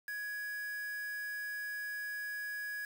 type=tone with quantisation; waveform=triangle; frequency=1670 Hz; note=G#6; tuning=9 cents sharp; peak=-36 dBFS; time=0.08-2.85 s; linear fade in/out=2 ms; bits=8; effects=none